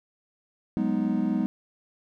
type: chord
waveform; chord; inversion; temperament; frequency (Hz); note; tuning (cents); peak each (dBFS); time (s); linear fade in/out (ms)
triangle; G# minor seventh; third; equal with one note detuned; 184.04 / 207.7 / 246.9 / 311.1; F#3 / G#3 / B3 / D#4; -9 / 0 / 0 / 0; -29 / -25 / -26 / -28; 0.77-1.46; 0
effects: none